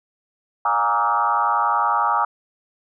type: tone with frequency modulation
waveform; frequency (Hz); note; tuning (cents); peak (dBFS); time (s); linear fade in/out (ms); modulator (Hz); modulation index
sine; 1046.5; C6; 0; -16; 0.65-2.25; 5; 111; 2.6
effects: none